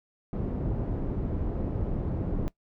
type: low-pass noise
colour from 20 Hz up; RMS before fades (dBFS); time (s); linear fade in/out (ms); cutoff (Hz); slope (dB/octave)
pink; -30; 0.33-2.48; 0; 390; 12
effects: noise-tail reverb RT60 0.1 s tail -20 dB re dry